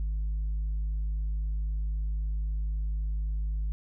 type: tone with tanh clipping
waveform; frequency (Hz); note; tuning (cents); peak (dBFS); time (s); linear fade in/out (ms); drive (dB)
sine; 51.91; G#1; 0; -28; 0-3.72; 0; 2
effects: none